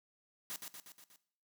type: noise with echo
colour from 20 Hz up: white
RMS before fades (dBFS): -42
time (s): 0.5-0.56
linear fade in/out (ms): 0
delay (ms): 120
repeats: 5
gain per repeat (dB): -4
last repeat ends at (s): 1.16
effects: noise-tail reverb RT60 0.6 s tail -17 dB re dry + high-pass 150 Hz 12 dB/octave